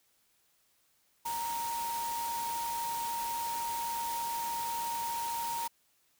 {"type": "tone in noise", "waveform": "sine", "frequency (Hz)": 932.3, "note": "A#5", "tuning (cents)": 0, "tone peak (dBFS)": -33, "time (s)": [1.25, 5.68], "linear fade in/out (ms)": 10, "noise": "white", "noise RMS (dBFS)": -41, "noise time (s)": [1.25, 5.68], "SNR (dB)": 5, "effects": ["white hiss -71 dBFS RMS until 6.19 s"]}